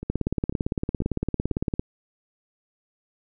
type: two click trains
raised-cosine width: 3 ms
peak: -11 / -20 dBFS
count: 31 / 4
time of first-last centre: 0.1-1.795 / 0.03-1.515 s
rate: 17.7 / 2.02 Hz
effects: none